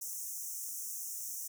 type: high-pass noise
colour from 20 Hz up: pink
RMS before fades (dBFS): -41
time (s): 0.01-1.48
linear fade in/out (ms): 10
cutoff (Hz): 5700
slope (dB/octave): 96
effects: none